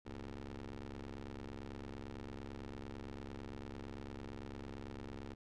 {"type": "ring-modulated tone", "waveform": "15% pulse", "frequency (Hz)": 68.9, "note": "C#2", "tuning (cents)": -10, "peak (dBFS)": -36, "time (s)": [0.05, 5.35], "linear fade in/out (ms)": 20, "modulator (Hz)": 161, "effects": ["low-pass 5000 Hz 12 dB/octave"]}